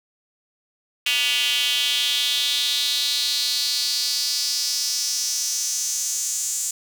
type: tone with high-pass filter sweep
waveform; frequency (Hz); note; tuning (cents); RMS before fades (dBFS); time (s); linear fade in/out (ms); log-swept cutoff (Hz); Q
square; 132.4; C3; +21; -23; 1.06-6.71; 5; 2800 to 7200; 4.5
effects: none